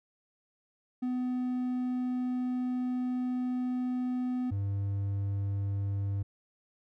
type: tone pair in turn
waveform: triangle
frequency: 250.8 / 99.53 Hz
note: B3 / G2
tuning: +27 / +27 cents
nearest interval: octave + major third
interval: 1600 cents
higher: first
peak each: -27 dBFS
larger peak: neither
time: 1.02-4.51 / 4.51-6.23 s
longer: first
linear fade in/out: 10 ms
effects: none